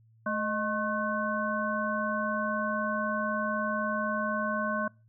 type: harmonic tone with a mistuned harmonic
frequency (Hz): 216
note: A3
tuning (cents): -32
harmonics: 1 / 3 / 5 / 7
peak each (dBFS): -33 / -33 / -33 / -33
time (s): 0.26-4.88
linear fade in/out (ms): 5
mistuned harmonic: 3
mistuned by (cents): -76
effects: noise-tail reverb RT60 0.3 s tail -25 dB re dry + added 112 Hz sine -58 dBFS peak until 5.08 s